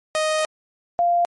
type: tone pair in turn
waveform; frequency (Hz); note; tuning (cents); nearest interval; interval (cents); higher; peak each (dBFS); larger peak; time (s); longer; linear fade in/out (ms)
sawtooth / sine; 622.3 / 695.2; D#5 / F5; 0 / -8; major second; 192; second; -15; neither; 0.15-0.45 / 0.99-1.25; first; 0
effects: MP3 48 kbps